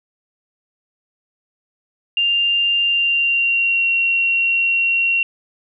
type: tone with pitch glide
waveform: sine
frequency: 2794 to 2741 Hz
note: F7 to F7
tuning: 0 to -33 cents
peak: -14 dBFS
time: 2.17-5.23 s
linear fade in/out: 2 ms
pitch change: -33 cents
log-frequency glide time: 2.82-3.87 s
effects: none